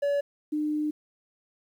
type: tone pair in turn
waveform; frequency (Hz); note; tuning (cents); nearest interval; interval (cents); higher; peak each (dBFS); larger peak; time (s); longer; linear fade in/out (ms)
triangle / sine; 570 / 301.9; C#5 / D4; +48 / +48; major seventh; 1100; first; -21 / -25; first; 0.02-0.21 / 0.52-0.91; second; 10
effects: 10-bit